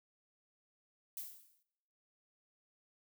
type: noise with exponential decay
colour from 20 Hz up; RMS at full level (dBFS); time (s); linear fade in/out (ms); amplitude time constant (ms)
violet; -41; 1.17-1.63; 2; 100
effects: noise-tail reverb RT60 1.0 s tail -25 dB re dry